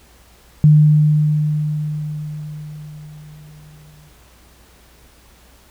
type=tone with exponential decay; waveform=sine; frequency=151.3 Hz; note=D#3; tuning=48 cents flat; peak=-5 dBFS; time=0.64-4.09 s; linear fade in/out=0 ms; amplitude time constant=750 ms; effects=added 60 Hz sine -50 dBFS peak until 5.7 s + pink hiss -50 dBFS RMS until 5.7 s